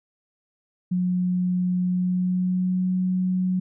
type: tone with pitch glide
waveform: sine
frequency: 180.8 to 184.07 Hz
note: F#3 to F#3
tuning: -40 to -9 cents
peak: -20 dBFS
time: 0.91-3.6 s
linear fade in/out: 10 ms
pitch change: +31 cents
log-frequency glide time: 1.84-2.91 s
effects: none